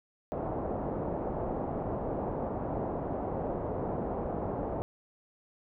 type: low-pass noise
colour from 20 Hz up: white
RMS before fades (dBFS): -34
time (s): 0.32-4.82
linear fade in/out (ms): 0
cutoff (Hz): 750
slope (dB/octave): 24
effects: none